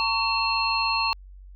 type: tone cluster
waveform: sine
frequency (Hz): 900 / 1121 / 2693 / 4252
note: A5 / C#6 / E7 / C8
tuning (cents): +39 / +19 / +36 / +27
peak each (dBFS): -27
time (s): 0-1.13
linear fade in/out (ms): 0
effects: added 47 Hz sine -42 dBFS peak until 1.55 s